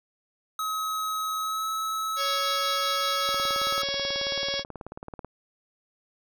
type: tone with pitch glide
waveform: square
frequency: 1277 to 1295.6 Hz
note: D#6 to E6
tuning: +45 to -30 cents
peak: -28 dBFS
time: 0.59-3.82 s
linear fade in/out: 2 ms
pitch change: +25 cents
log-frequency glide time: 1.4-1.66 s
type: harmonic tone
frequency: 556 Hz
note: C#5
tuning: 5 cents sharp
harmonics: 1 / 2 / 3 / 4 / 5 / 6 / 7 / 8 / 9 / 10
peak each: -33 / -43 / -38 / -37 / -42 / -32 / -38 / -38 / -36 / -36 dBFS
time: 2.16-4.64 s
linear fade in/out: 50 ms
type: click train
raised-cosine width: 1 ms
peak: -24 dBFS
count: 37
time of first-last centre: 3.29-5.247 s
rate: 18.4 Hz
effects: none